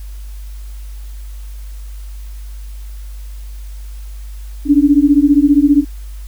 sine beating tone pair, 280.6 / 295.6 Hz, C#4 / D4, +21 / +11 cents, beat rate 15 Hz, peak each -10 dBFS, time 4.65-5.85 s, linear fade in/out 50 ms, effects added 50 Hz sine -26 dBFS peak until 6.27 s + white hiss -46 dBFS RMS until 6.27 s

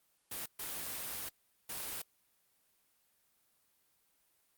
white noise bursts at uneven times, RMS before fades -41 dBFS, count 3, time 0.31-0.46 / 0.59-1.29 / 1.69-2.02 s, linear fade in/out 5 ms, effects white hiss -74 dBFS RMS until 4.57 s + Opus 32 kbps

